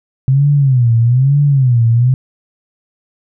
sine tone with vibrato, 129.1 Hz, C3, 23 cents flat, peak -7 dBFS, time 0.28-2.14 s, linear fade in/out 0 ms, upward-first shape sine, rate 1.1 Hz, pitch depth 200 cents each way, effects none

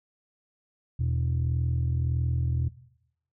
sine tone pair together, 81.81 / 123.47 Hz, E2 / B2, -13 / 0 cents, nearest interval perfect fifth, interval 713 cents, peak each -25 dBFS, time 0.99-2.69 s, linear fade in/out 10 ms, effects noise-tail reverb RT60 0.8 s tail -19 dB re dry + tanh soft clip ceiling -20 dBFS

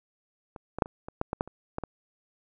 clicks, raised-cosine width 1 ms, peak -27 / -19 / -7 / -27 / -24 / -13 / -15 / -12 / -29 / -17 / -19 dBFS, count 11, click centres 0.562 / 0.786 / 0.822 / 0.859 / 1.085 / 1.214 / 1.331 / 1.409 / 1.476 / 1.784 / 1.837 s, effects none

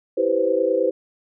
sine chord, C major seventh, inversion first, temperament equal, 329.6 / 392 / 493.9 / 523.3 Hz, E4 / G4 / B4 / C5, 0 / 0 / 0 / 0 cents, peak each -26 / -24 / -21 / -21 dBFS, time 0.17-0.91 s, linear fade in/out 10 ms, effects none

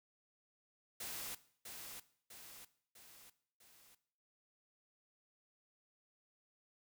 white noise with echo, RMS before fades -45 dBFS, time 1-1.35 s, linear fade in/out 5 ms, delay 650 ms, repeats 4, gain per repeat -5 dB, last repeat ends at 3.95 s, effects noise-tail reverb RT60 0.6 s tail -17 dB re dry

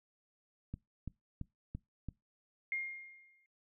click train, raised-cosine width 5 ms, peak -28 dBFS, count 5, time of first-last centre 0.74-2.087 s, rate 2.97 Hz
sine tone with exponential decay, 2126 Hz, C7, 27 cents sharp, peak -32 dBFS, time 2.72-3.46 s, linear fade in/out 1 ms, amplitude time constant 160 ms
effects noise-tail reverb RT60 0.2 s tail -23 dB re dry

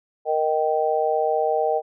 harmonic tone, 155.56 Hz, D#3, in tune, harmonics 3 / 4 / 5, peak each -23 / -23 / -23 dBFS, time 0.25-1.82 s, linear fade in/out 50 ms, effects none

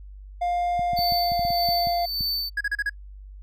triangle tone with pitch glide, 704 to 695.1 Hz, F5 to F5, +14 to -8 cents, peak -20 dBFS, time 0.41-2.06 s, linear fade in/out 10 ms, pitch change -22 cents, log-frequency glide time 0.82-1.64 s
clicks, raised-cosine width 5 ms, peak -22 dBFS, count 11, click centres 0.794 / 0.934 / 0.99 / 1.122 / 1.319 / 1.394 / 1.451 / 1.505 / 1.689 / 1.871 / 2.208 s
square tone with tremolo, 4541 Hz, C#8, 41 cents sharp, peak -24 dBFS, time 0.96-2.5 s, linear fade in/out 20 ms, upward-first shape sine, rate 1.7 Hz, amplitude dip 60%
triangle tone bursts, 1661.2 Hz, G#6, in tune, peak -20 dBFS, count 5, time 2.57-2.896 s, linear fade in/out 5 ms, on 38 ms, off 34 ms
effects noise-tail reverb RT60 0.1 s tail -26 dB re dry + added 49 Hz sine -39 dBFS peak until 3.42 s

